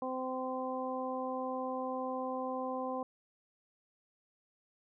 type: harmonic tone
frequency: 258.2 Hz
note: C4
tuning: 23 cents flat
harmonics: 1 / 2 / 3 / 4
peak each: -40 / -38 / -41 / -41 dBFS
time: 0.02-3.03 s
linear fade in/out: 2 ms
effects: none